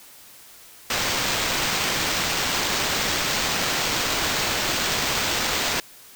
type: noise with sample-and-hold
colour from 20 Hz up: violet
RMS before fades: -24 dBFS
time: 0.9-5.8 s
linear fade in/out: 2 ms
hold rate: 11025 Hz
effects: white hiss -47 dBFS RMS until 6.15 s